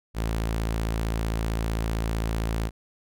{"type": "tone", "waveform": "sawtooth", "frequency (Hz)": 55.5, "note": "A1", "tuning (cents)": 16, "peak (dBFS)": -21, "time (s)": [0.14, 2.71], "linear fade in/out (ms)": 50, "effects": []}